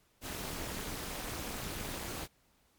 pink noise with amplitude modulation, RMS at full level -36 dBFS, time 0.21-2.28 s, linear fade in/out 50 ms, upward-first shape sine, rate 246 Hz, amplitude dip 90%, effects pink hiss -70 dBFS RMS until 2.78 s + MP3 96 kbps

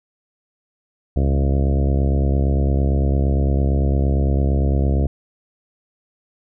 harmonic tone with a mistuned harmonic, 68.8 Hz, C#2, 12 cents flat, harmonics 1 / 2 / 3 / 4 / 5 / 6 / 7 / 8 / 9 / 10, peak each -16 / -22 / -26 / -28 / -30 / -32 / -33 / -34 / -35 / -36 dBFS, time 1.16-5.07 s, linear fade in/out 5 ms, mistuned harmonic 1, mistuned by +61 cents, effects none

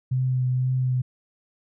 sine tone with vibrato, 128 Hz, C3, 38 cents flat, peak -20 dBFS, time 0.11-1.02 s, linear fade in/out 10 ms, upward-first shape sine, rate 2 Hz, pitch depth 16 cents each way, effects none

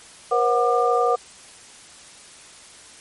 sine tone cluster, 478.3 / 531 / 733 / 1197 Hz, A#4 / C5 / F#5 / D6, +44 / +25 / -16 / +33 cents, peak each -20 / -26 / -21 / -22 dBFS, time 0.31-1.16 s, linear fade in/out 10 ms, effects white hiss -45 dBFS RMS until 3 s + MP3 48 kbps

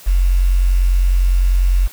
sine tone with quantisation, 45 Hz, F#1, 47 cents flat, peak -10 dBFS, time 0.06-1.88 s, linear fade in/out 20 ms, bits 6, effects white hiss -40 dBFS RMS until 1.92 s

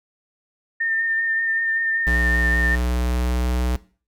sine tone with vibrato, 1812 Hz, A#6, 50 cents flat, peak -19 dBFS, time 0.8-2.76 s, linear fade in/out 10 ms, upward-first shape sine, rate 5.2 Hz, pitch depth 17 cents each way
square tone with pitch glide, 60.8 to 61.79 Hz, B1 to B1, -26 to +2 cents, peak -20 dBFS, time 2.07-3.76 s, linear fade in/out 0 ms, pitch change +28 cents, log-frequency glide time 2.58-3.63 s
effects noise-tail reverb RT60 0.4 s tail -19 dB re dry

